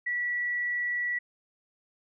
sine tone, 1946 Hz, B6, 26 cents flat, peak -27 dBFS, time 0.06-1.19 s, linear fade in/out 10 ms, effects none

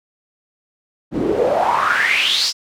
pink noise with band-pass filter sweep, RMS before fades -17 dBFS, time 1.11-2.53 s, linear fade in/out 50 ms, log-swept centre 250 to 5400 Hz, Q 6.2, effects none

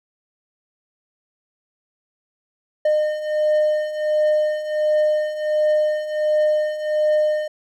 triangle beating tone pair, 608 / 609.4 Hz, D#5 / D#5, -40 / -36 cents, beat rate 1.4 Hz, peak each -21 / -16 dBFS, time 2.85-7.48 s, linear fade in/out 5 ms, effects none

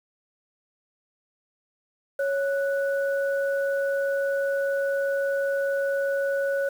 sine tone pair together, 554 / 1479 Hz, C#5 / F#6, -1 / -1 cents, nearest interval octave + perfect fourth, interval 1700 cents, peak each -23 / -31 dBFS, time 2.19-6.69 s, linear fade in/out 5 ms, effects 8-bit

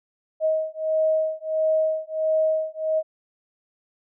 sine beating tone pair, 630 / 631.5 Hz, D#5 / D#5, +21 / +26 cents, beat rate 1.5 Hz, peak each -23 dBFS, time 0.4-3.03 s, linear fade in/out 50 ms, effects none

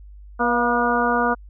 harmonic tone with a mistuned harmonic, 241 Hz, B3, 42 cents flat, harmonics 1 / 2 / 3 / 4 / 5 / 6, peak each -24 / -24 / -24 / -24 / -24 / -24 dBFS, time 0.39-1.35 s, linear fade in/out 20 ms, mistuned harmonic 3, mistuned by -39 cents, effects added 50 Hz sine -39 dBFS peak until 1.49 s

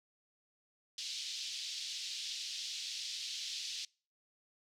white band-pass noise, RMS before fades -42 dBFS, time 0.98-3.85 s, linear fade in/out 2 ms, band 3100 to 5300 Hz, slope 24 dB/octave, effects noise-tail reverb RT60 0.4 s tail -26 dB re dry

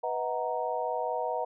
sine chord, B major seventh, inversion none, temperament equal with one note detuned, 493.9 / 635.3 / 740 / 932.3 Hz, B4 / D#5 / F#5 / A#5, 0 / +36 / 0 / 0 cents, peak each -34 dBFS, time 0.03-1.45 s, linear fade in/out 10 ms, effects none

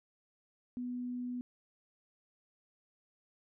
sine tone, 246.9 Hz, B3, in tune, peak -36 dBFS, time 0.77-1.41 s, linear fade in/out 0 ms, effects none

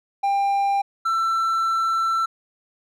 triangle tone pair in turn, 796 / 1338.7 Hz, G5 / E6, +26 / +26 cents, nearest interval major sixth, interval 900 cents, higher second, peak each -16 / -17 dBFS, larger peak first, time 0.23-0.82 / 1.05-2.26 s, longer second, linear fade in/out 10 ms, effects none

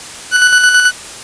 40% pulse tone with tremolo, 1486 Hz, F#6, 7 cents sharp, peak -4 dBFS, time 0.31-0.92 s, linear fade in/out 50 ms, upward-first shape square, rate 9.2 Hz, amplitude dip 40%, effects white hiss -29 dBFS RMS until 1.23 s + resampled to 22050 Hz

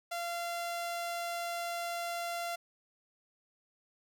sawtooth tone, 688 Hz, F5, 26 cents flat, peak -31 dBFS, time 0.11-2.56 s, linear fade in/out 10 ms, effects none

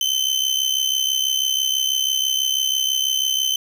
30% pulse tone with amplitude modulation, 3072 Hz, G7, 36 cents flat, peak -12 dBFS, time 0.01-3.56 s, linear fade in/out 2 ms, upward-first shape sine, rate 66.1 Hz, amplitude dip 70%, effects none

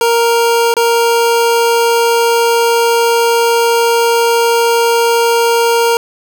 25% pulse tone with dropouts, 466.2 Hz, A#4, in tune, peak -5 dBFS, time 0.01-5.97 s, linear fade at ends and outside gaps 1 ms, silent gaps 0.74-0.767 s, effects none

